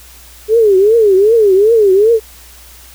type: tone with vibrato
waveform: sine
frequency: 417.7 Hz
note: G#4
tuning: 10 cents sharp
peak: -5 dBFS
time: 0.48-2.2 s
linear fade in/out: 50 ms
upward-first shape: triangle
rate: 2.6 Hz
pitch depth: 220 cents each way
effects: added 60 Hz sine -40 dBFS peak until 2.94 s + white hiss -39 dBFS RMS until 2.94 s